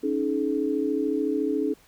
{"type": "chord", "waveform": "sine", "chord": "C# suspended second", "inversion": "none", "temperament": "equal with one note detuned", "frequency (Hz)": [277.2, 311.1, 426.2], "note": ["C#4", "D#4", "G#4"], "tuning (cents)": [0, 0, 45], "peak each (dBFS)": -27, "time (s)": [0.03, 1.74], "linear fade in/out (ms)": 10, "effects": ["pink hiss -57 dBFS RMS until 1.87 s"]}